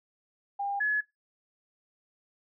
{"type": "tone pair in turn", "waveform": "sine", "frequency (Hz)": [802, 1699.4], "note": ["G5", "G#6"], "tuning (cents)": [39, 39], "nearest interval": "octave + minor second", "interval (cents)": 1300, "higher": "second", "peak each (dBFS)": [-29, -24], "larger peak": "second", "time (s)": [[0.59, 0.8], [0.8, 1.01]], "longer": "neither", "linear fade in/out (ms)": 10, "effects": ["noise-tail reverb RT60 0.2 s tail -23 dB re dry"]}